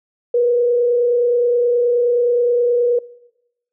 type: tone with frequency modulation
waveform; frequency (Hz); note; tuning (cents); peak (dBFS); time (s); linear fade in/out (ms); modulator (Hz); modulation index
sine; 482.4; B4; -41; -12; 0.34-2.99; 5; 29.5; 0.34
effects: noise-tail reverb RT60 0.9 s tail -22 dB re dry